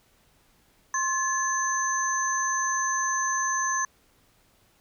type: tone cluster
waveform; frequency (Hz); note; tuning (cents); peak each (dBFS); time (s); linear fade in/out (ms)
sine; 1058 / 1721 / 6180; C6 / A6 / G8; +19 / -39 / -26; -27 / -30 / -28; 0.94-3.85; 2
effects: pink hiss -63 dBFS RMS until 4.8 s